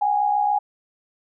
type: tone pair together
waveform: sine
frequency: 759 / 826 Hz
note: F#5 / G#5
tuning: +44 / -10 cents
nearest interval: minor second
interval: 146 cents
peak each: -25 / -18 dBFS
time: 0.01-0.59 s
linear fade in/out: 10 ms
effects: none